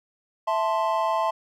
triangle chord, A minor, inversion second, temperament equal, 659.3 / 880 / 1046.5 Hz, E5 / A5 / C6, 0 / 0 / 0 cents, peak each -24 dBFS, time 0.47-1.31 s, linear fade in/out 10 ms, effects none

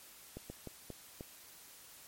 slowing click train, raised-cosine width 2 ms, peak -30 dBFS, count 5, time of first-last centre 0.37-1.209 s, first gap 130 ms, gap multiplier 1.33, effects white hiss -56 dBFS RMS until 2.07 s + MP3 64 kbps

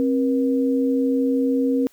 sine tone pair together, 266.2 / 479.4 Hz, C4 / A#4, +30 / +48 cents, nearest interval minor seventh, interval 1018 cents, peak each -18 / -23 dBFS, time 0-1.87 s, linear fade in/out 0 ms, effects white hiss -57 dBFS RMS until 1.92 s

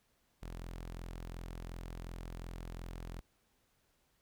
sawtooth tone, 42.77 Hz, F1, 35 cents flat, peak -39 dBFS, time 0.42-3.21 s, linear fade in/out 10 ms, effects pink hiss -75 dBFS RMS until 4.21 s

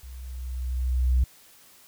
sine tone with level ramp, 63.1 Hz, B1, 38 cents sharp, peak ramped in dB -39 to -15 dBFS, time 0.03-1.24 s, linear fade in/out 5 ms, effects tanh soft clip ceiling -15 dBFS + white hiss -54 dBFS RMS until 1.87 s

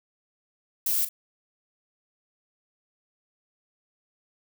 violet noise with echo, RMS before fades -25 dBFS, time 0.86-1.05 s, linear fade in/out 5 ms, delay 40 ms, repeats 1, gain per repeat -12 dB, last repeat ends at 1.09 s, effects none

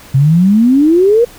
sine exponential sweep, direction up, 129.9 to 489.8 Hz, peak -5 dBFS, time 0.14-1.25 s, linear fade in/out 10 ms, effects pink hiss -37 dBFS RMS until 1.38 s

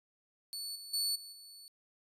sawtooth tone with level steps, 4452 Hz, C#8, 7 cents sharp, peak -36 / -43 / -28 / -44 / -48 dBFS, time 0.53-1.68 s, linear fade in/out 0 ms, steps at 0.75 / 0.93 / 1.15 / 1.32 s, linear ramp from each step 10 ms, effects resampled to 32000 Hz

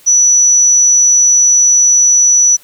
sine tone, 5920 Hz, F#8, in tune, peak -5 dBFS, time 0.06-2.57 s, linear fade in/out 20 ms, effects white hiss -44 dBFS RMS until 2.63 s

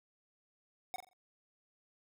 square tone with echo, 740 Hz, F#5, in tune, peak -37 dBFS, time 0.94-0.96 s, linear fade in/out 0 ms, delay 43 ms, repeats 4, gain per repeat -9 dB, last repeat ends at 1.132 s, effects none

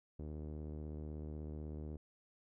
sawtooth tone with low-pass filter, 76.2 Hz, D#2, 36 cents flat, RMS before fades -45 dBFS, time 0.19-1.97 s, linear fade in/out 5 ms, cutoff 410 Hz, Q 1.4, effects none

